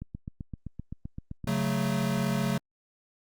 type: click train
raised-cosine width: 5 ms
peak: -24 dBFS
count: 12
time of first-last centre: 0.02-1.443 s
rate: 7.73 Hz
type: chord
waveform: square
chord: F# minor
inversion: second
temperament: equal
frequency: 138.59 / 185 / 220 Hz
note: C#3 / F#3 / A3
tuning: 0 / 0 / 0 cents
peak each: -31 dBFS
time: 1.47-2.58 s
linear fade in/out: 5 ms
effects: Opus 48 kbps